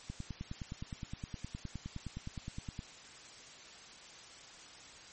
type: click train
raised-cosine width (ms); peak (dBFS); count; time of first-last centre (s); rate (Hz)
5; -28; 27; 0.1-2.792; 9.66
effects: white hiss -53 dBFS RMS until 5.12 s + MP3 32 kbps